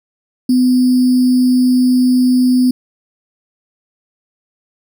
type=tone with sample-and-hold; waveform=sine; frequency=252 Hz; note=B3; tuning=35 cents sharp; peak=-8 dBFS; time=0.49-2.71 s; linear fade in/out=5 ms; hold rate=4900 Hz; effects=none